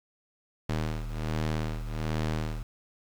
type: ring-modulated tone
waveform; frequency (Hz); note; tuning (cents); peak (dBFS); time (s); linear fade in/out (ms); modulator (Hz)
sawtooth; 78.1; D#2; +7; -22; 0.69-2.63; 5; 38.4
effects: low-pass 6000 Hz 12 dB/octave + 8-bit